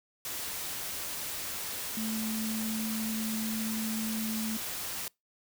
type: tone in noise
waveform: sine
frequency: 220 Hz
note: A3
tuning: in tune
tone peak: -32 dBFS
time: 1.97-4.57 s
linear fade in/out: 2 ms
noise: white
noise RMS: -37 dBFS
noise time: 0.25-5.08 s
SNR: +2 dB
effects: noise-tail reverb RT60 0.2 s tail -25 dB re dry